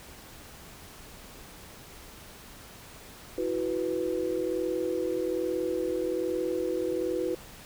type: chord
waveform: sine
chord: E suspended second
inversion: none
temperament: just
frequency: 329.6 / 370.8 / 494.4 Hz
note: E4 / F#4 / B4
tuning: 0 / +4 / +2 cents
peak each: -32 / -31 / -31 dBFS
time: 3.38-7.35 s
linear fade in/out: 2 ms
effects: pink hiss -48 dBFS RMS until 7.65 s